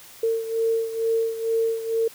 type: beating tone pair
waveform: sine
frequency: 452.6 / 454.8 Hz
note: A4 / A#4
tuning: +49 / -43 cents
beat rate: 2.2 Hz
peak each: -22 / -27 dBFS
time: 0.23-2.08 s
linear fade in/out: 5 ms
effects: white hiss -46 dBFS RMS until 2.14 s